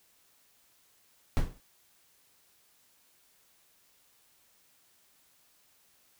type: noise with exponential decay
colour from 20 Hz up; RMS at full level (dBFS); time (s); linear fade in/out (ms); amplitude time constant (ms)
brown; -21; 1.37-1.6; 0; 48
effects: white hiss -66 dBFS RMS until 6.19 s